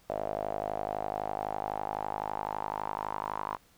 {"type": "tone with band-pass filter sweep", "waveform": "sawtooth", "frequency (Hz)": 51.91, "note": "G#1", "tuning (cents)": 0, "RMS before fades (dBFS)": -35, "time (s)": [0.09, 3.57], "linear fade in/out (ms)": 10, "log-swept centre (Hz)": [640, 1000], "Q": 5.7, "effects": ["pink hiss -63 dBFS RMS until 3.77 s"]}